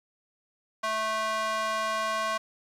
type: tone with high-pass filter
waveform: square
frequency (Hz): 218.8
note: A3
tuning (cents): -9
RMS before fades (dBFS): -29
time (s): 0.83-2.38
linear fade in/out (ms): 10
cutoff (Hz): 920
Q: 2.7
effects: low-pass 8000 Hz 12 dB/octave + 10-bit